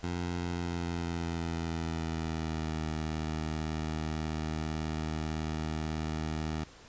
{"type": "tone with pitch glide", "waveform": "15% pulse", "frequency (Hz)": [87.31, 78.23], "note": ["F2", "D#2"], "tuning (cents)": [0, 10], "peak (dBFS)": -26, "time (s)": [0.03, 6.64], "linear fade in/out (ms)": 5, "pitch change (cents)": -190, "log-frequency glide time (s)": [0.43, 2.88], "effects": ["pink hiss -54 dBFS RMS until 6.88 s", "resampled to 16000 Hz"]}